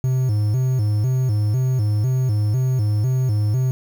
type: tone with vibrato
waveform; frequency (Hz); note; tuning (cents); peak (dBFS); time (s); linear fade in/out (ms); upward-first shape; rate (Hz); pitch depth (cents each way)
triangle; 116.54; A#2; 0; -14; 0.04-3.71; 0; square; 2; 180
effects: 7-bit